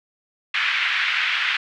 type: band-pass noise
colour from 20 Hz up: pink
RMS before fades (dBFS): -22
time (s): 0.54-1.57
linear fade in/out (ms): 5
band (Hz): 1600 to 3000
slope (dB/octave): 24
effects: none